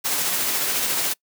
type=noise with tremolo; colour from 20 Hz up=white; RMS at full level=-22 dBFS; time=0.04-1.14 s; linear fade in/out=20 ms; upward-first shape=sine; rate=14 Hz; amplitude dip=25%; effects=noise-tail reverb RT60 0.1 s tail -25 dB re dry + high-pass 150 Hz 12 dB/octave